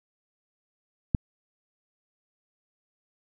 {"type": "click", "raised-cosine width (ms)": 5, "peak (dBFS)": -9, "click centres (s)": 1.148, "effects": []}